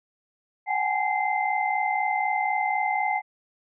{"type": "tone cluster", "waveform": "sine", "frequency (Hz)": [748, 812, 852, 2078], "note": ["F#5", "G#5", "G#5", "C7"], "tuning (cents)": [19, -39, 44, -12], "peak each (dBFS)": -28, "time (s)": [0.66, 3.22], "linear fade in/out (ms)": 50, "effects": []}